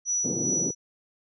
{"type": "tone with tremolo", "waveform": "sine", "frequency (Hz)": 5890, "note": "F#8", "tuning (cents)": -9, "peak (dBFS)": -23, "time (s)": [0.05, 0.75], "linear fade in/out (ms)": 50, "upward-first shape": "sine", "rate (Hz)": 2.5, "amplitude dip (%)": 50}
{"type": "band-pass noise", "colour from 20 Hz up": "white", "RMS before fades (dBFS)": -31, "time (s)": [0.24, 0.71], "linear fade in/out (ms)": 5, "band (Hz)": [130, 390], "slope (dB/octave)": 24}
{"effects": []}